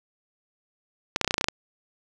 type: clicks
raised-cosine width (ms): 0.2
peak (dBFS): -5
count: 10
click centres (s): 1.161 / 1.213 / 1.246 / 1.277 / 1.309 / 1.342 / 1.381 / 1.411 / 1.443 / 1.485
effects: none